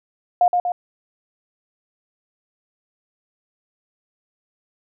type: tone with echo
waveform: sine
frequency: 712 Hz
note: F5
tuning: 33 cents sharp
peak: -11 dBFS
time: 0.41-0.48 s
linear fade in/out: 2 ms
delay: 120 ms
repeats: 2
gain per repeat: -4 dB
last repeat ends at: 0.72 s
effects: none